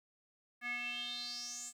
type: tone with band-pass filter sweep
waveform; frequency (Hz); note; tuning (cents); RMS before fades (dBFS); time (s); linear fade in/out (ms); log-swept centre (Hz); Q
square; 242; B3; -35; -42; 0.61-1.73; 50; 1900 to 8000; 7.4
effects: 12-bit